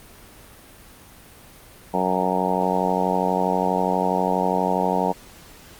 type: harmonic tone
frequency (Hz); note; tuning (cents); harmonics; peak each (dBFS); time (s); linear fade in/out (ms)
92.3; F#2; -4; 2 / 3 / 4 / 5 / 6 / 7 / 8 / 9 / 10; -26 / -30 / -31 / -27 / -29 / -28 / -27 / -27 / -26; 1.93-5.13; 20
effects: pink hiss -46 dBFS RMS until 5.79 s + Opus 32 kbps